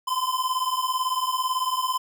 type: beating tone pair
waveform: square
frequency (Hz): 1016 / 1034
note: B5 / C6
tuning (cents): +49 / -21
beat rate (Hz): 18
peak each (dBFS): -27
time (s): 0.07-1.98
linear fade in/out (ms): 10
effects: none